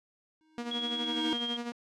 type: tone with exponential growth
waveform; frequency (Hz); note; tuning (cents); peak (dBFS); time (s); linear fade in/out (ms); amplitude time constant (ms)
square; 314.3; D#4; +18; -28; 0.41-1.33; 0; 200
type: tone with tremolo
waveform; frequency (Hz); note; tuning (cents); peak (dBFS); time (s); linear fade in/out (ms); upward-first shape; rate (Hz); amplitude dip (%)
sawtooth; 238; A#3; +36; -29; 0.58-1.72; 0; sine; 12; 60
type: tone with pitch glide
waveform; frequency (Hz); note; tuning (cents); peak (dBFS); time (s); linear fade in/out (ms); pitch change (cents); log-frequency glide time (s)
sine; 3322 to 3224; G#7 to G7; 0 to +48; -32; 0.71-1.57; 5; -52; 1.08-1.37
effects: low-pass 6000 Hz 12 dB/octave